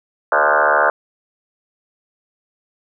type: tone with frequency modulation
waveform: sine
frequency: 1046.5 Hz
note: C6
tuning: in tune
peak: -11 dBFS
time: 0.32-0.9 s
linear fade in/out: 2 ms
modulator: 74.1 Hz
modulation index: 7.2
effects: none